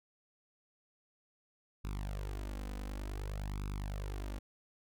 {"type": "tone with flanger", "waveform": "sawtooth", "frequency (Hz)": 49.79, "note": "G1", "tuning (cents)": 28, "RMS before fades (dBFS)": -40, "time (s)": [1.84, 4.39], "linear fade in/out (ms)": 10, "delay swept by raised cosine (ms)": [0.79, 3.99], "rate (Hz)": 0.55, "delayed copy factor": 0.8, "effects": []}